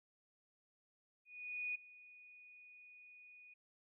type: tone with ADSR envelope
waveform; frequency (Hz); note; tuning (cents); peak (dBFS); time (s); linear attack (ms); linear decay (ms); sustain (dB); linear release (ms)
sine; 2469; D#7; -14; -37; 1.25-3.54; 500; 10; -20; 8
effects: none